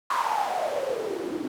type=noise with band-pass filter sweep; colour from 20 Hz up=white; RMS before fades=-28 dBFS; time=0.1-1.48 s; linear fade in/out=5 ms; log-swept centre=1100 to 290 Hz; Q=9.1; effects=none